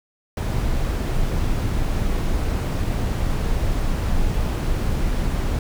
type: noise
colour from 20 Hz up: brown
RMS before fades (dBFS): -21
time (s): 0.37-5.59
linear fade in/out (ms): 2
effects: none